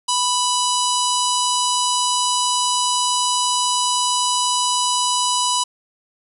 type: harmonic tone with a mistuned harmonic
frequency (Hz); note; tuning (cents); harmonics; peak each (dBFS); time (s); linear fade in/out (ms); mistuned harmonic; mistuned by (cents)
989; B5; +2; 1 / 3 / 4 / 5 / 6 / 7 / 8 / 9 / 10; -20 / -25 / -26 / -27 / -28 / -28 / -29 / -30 / -30; 0.08-5.64; 10; 10; +46
effects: 8-bit